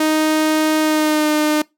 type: tone with pitch glide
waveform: sawtooth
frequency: 311.1 to 303.6 Hz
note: D#4 to D#4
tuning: 0 to -42 cents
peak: -10 dBFS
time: 0-1.62 s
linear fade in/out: 5 ms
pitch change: -42 cents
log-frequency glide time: 0.8-1.29 s
effects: noise-tail reverb RT60 0.2 s tail -23 dB re dry